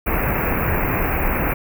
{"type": "band-stop noise", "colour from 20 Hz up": "pink", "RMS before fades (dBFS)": -20, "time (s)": [0.06, 1.54], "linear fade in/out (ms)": 10, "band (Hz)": [2600, 13000], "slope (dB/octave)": 96, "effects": []}